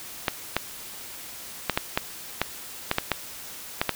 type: clicks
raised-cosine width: 0.3 ms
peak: -5 dBFS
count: 11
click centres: 0.282 / 0.566 / 1.697 / 1.775 / 1.975 / 2.416 / 2.914 / 2.984 / 3.117 / 3.815 / 3.893 s
effects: white hiss -40 dBFS RMS until 3.95 s